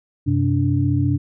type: tone cluster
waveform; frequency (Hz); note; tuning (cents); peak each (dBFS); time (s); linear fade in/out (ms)
sine; 94.6 / 129.5 / 290.1; F#2 / C3 / D4; +39 / -17 / -21; -20 / -19 / -21; 0.26-1.18; 20
effects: none